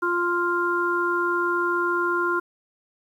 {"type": "harmonic tone", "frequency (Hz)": 349.2, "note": "F4", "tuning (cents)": 0, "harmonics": [1, 3, 4], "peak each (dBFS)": [-25, -26, -24], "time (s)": [0.02, 2.4], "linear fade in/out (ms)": 10, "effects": ["9-bit"]}